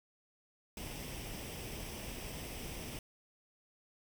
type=noise with comb filter; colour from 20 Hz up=pink; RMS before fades=-44 dBFS; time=0.77-2.99 s; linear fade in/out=2 ms; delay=0.36 ms; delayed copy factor=+0.55; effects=none